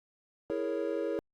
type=chord; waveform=triangle; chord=A# half-diminished seventh; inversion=second; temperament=equal; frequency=329.6 / 415.3 / 466.2 / 554.4 Hz; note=E4 / G#4 / A#4 / C#5; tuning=0 / 0 / 0 / 0 cents; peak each=-34 dBFS; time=0.5-1.19 s; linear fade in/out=0 ms; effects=Opus 48 kbps